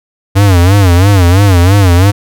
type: tone with vibrato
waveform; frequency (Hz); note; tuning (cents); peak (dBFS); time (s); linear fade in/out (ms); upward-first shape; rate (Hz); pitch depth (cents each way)
square; 93.8; F#2; +24; -4; 0.35-2.12; 20; sine; 3; 150
effects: none